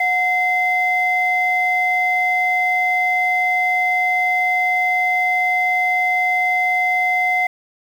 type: tone pair together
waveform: sine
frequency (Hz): 731.1 / 2068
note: F#5 / C7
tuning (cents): -21 / -21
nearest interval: octave + tritone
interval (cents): 1800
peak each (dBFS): -18 / -16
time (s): 0-7.47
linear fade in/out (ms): 5
effects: tanh soft clip ceiling -8 dBFS + 7-bit